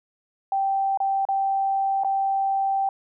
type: tone with dropouts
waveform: sine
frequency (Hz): 781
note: G5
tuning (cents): -7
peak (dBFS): -20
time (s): 0.52-2.89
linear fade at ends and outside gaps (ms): 2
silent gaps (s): 0.974-1.002 / 1.252-1.287 / 2.036-2.046
effects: none